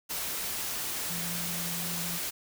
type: tone in noise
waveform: sine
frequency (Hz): 171.5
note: F3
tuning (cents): -31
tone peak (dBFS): -38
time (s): 1.09-2.19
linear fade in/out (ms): 20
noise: white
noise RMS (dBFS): -34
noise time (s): 0.09-2.31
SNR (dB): -7
effects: none